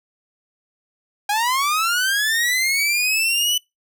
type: linear sweep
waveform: sawtooth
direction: up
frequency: 804 to 2999 Hz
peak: -14 dBFS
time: 1.29-3.58 s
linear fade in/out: 5 ms
effects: noise-tail reverb RT60 0.2 s tail -25 dB re dry